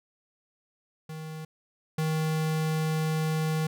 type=tone pair in turn; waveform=square; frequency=157.4 / 157.4 Hz; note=D#3 / D#3; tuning=+20 / +20 cents; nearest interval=unison; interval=0 cents; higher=neither; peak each=-37 / -26 dBFS; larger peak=second; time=1.09-1.45 / 1.98-3.67 s; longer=second; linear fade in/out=5 ms; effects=none